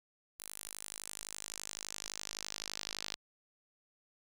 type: tone with band-pass filter sweep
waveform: sawtooth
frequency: 51.8 Hz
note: G#1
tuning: 4 cents flat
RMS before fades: -45 dBFS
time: 0.39-3.16 s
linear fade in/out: 10 ms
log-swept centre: 11000 to 4500 Hz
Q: 1.8
effects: none